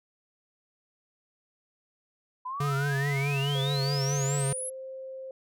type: exponential sweep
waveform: sine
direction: up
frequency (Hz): 987.8 to 11175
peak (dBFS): -32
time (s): 2.45-4.7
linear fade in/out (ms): 10
type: tone with vibrato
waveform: square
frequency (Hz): 140.2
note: C#3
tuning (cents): +20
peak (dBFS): -27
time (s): 2.6-4.53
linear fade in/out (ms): 5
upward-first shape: triangle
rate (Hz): 4.7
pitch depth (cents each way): 54
type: tone with pitch glide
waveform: sine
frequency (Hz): 519 to 527.2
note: C5 to C5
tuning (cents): -14 to +13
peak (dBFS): -37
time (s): 3.55-5.31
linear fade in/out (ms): 2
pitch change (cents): +27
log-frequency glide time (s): 4.25-4.89
effects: none